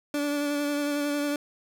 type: tone with vibrato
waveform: 30% pulse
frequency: 290 Hz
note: D4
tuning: 22 cents flat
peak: -23 dBFS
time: 0.14-1.36 s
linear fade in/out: 2 ms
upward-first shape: sine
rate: 11 Hz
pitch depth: 19 cents each way
effects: none